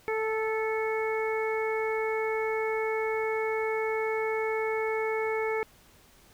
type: harmonic tone with a mistuned harmonic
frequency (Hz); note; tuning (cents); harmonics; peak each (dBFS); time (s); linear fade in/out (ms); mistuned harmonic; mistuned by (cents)
440; A4; 0; 1 / 2 / 3 / 4 / 5; -28 / -35 / -39 / -40 / -35; 0.08-5.63; 0; 4; -16
effects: pink hiss -58 dBFS RMS until 6.33 s